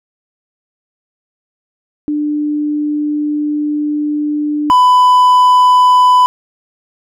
sine / triangle tone pair in turn, 297.5 / 998.9 Hz, D4 / B5, +22 / +19 cents, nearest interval octave + major sixth, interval 2097 cents, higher second, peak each -13 / -3 dBFS, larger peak second, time 2.08-4.7 / 4.7-6.26 s, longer first, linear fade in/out 0 ms, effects none

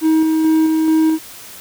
triangle tone with tremolo, 317.2 Hz, D#4, 33 cents sharp, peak -8 dBFS, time 0.01-1.19 s, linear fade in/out 50 ms, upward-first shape square, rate 2.3 Hz, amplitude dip 25%, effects white hiss -36 dBFS RMS until 1.6 s

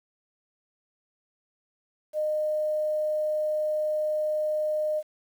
sine tone with quantisation, 612 Hz, D#5, 29 cents flat, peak -24 dBFS, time 2.13-5.03 s, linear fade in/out 50 ms, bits 9, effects none

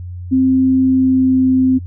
sine tone with pitch glide, 261.6 to 259.3 Hz, C4 to C4, 0 to -15 cents, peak -9 dBFS, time 0.31-1.79 s, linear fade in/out 20 ms, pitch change -15 cents, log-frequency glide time 0.81-1.48 s, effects noise-tail reverb RT60 0.1 s tail -21 dB re dry + added 89 Hz sine -25 dBFS peak until 1.86 s

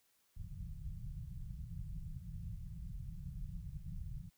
pink low-pass noise, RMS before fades -45 dBFS, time 0.36-4.3 s, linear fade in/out 20 ms, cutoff 180 Hz, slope 96 dB/octave, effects white hiss -75 dBFS RMS until 4.37 s

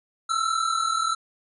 square tone pair together, 1310.3 / 1351 Hz, E6 / E6, -11 / +42 cents, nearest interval minor second, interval 53 cents, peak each -26 / -26 dBFS, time 0.29-1.15 s, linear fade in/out 10 ms, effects resampled to 24000 Hz

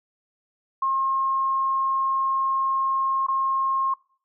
sine tone with dropouts, 1072 Hz, C6, 42 cents sharp, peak -20 dBFS, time 0.82-3.94 s, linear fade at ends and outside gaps 5 ms, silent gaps 3.267-3.283 s, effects noise-tail reverb RT60 0.5 s tail -24 dB re dry

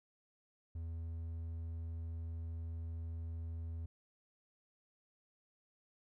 triangle tone, 82.41 Hz, E2, in tune, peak -38 dBFS, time 0.75-3.86 s, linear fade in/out 5 ms, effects none

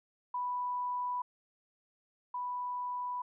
sine tone pair in turn, 987.8 / 987.8 Hz, B5 / B5, 0 / 0 cents, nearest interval unison, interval 0 cents, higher neither, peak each -32 / -34 dBFS, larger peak first, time 0.34-1.22 / 2.34-3.22 s, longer neither, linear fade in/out 5 ms, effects none

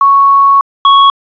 sine / square tone pair in turn, 1108.7 / 1108.7 Hz, C#6 / C#6, 0 / 0 cents, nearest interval unison, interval 0 cents, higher neither, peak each -3 dBFS, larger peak neither, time 0.01-0.61 / 0.85-1.1 s, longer first, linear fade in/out 2 ms, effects resampled to 11025 Hz + 7-bit

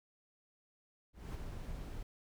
brown noise with ADSR envelope, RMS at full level -40 dBFS, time 1.13-2.03 s, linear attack 220 ms, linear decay 4 ms, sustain -4 dB, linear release 4 ms, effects none

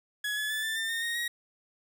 30% pulse tone with pitch steps, 1684 / 1712.4 / 1741.4 / 1770.8 / 1800.7 / 1831.1 / 1862.1 / 1893.5 Hz, G#6 / A6 / A6 / A6 / A6 / A#6 / A#6 / A#6, +24 / -47 / -18 / +11 / +40 / -31 / -2 / +27 cents, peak -27 dBFS, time 0.24-1.28 s, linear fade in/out 5 ms, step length 130 ms, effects none

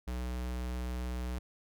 square tone, 61.74 Hz, B1, in tune, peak -35 dBFS, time 0.07-1.39 s, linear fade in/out 10 ms, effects none

